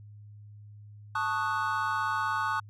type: chord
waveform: triangle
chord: D# half-diminished seventh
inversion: second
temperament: equal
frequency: 880 / 1108.7 / 1244.5 / 1480 Hz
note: A5 / C#6 / D#6 / F#6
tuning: 0 / 0 / 0 / 0 cents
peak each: -31 dBFS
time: 1.15-2.6 s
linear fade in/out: 5 ms
effects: added 104 Hz sine -46 dBFS peak until 2.69 s